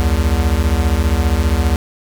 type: beating tone pair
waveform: square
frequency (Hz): 66.3 / 81.3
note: C2 / E2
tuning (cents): +23 / -23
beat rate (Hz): 15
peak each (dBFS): -16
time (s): 0-1.76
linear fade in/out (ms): 0
effects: none